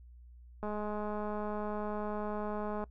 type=click train; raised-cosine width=1 ms; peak=-25 dBFS; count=465; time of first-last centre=0.63-2.84 s; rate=210 Hz; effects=noise-tail reverb RT60 0.1 s tail -22 dB re dry + added 60 Hz sine -51 dBFS peak until 2.9 s